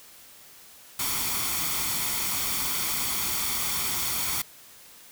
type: noise with comb filter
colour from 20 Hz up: white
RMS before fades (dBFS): -28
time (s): 0.99-4.42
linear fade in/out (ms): 5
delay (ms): 0.89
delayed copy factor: +0.55
effects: white hiss -50 dBFS RMS until 5.11 s